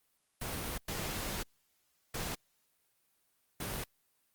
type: noise bursts at uneven times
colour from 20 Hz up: pink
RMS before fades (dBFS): -38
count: 4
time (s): 0.41-0.78 / 0.88-1.43 / 2.14-2.35 / 3.6-3.84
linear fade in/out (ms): 5
effects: white hiss -75 dBFS RMS until 4.34 s + Opus 32 kbps